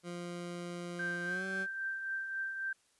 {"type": "tone with pitch glide", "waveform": "20% pulse", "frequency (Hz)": [174.61, 190.41], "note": ["F3", "F#3"], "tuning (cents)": [0, 50], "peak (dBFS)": -35, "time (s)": [0.03, 1.67], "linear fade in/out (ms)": 50, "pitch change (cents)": 150, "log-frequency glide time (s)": [1.25, 1.45]}
{"type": "tone with tremolo", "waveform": "sine", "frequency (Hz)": 1568, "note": "G6", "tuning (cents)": 0, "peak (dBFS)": -33, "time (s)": [0.99, 2.73], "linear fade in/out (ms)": 5, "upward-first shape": "triangle", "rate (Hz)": 3.7, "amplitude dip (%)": 50}
{"effects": ["white hiss -71 dBFS RMS until 2.99 s", "resampled to 24000 Hz"]}